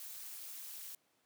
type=noise with amplitude modulation; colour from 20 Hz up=blue; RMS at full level=-44 dBFS; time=0-0.95 s; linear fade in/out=2 ms; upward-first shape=sine; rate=219 Hz; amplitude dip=80%; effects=pink hiss -75 dBFS RMS until 1.25 s + high-pass 200 Hz 12 dB/octave